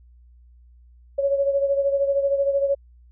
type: beating tone pair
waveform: sine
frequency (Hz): 554.4 / 567.4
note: C#5 / C#5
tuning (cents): 0 / +40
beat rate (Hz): 13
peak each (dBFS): -19 / -26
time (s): 1.18-2.75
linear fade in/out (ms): 10
effects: added 60 Hz sine -48 dBFS peak until 3.11 s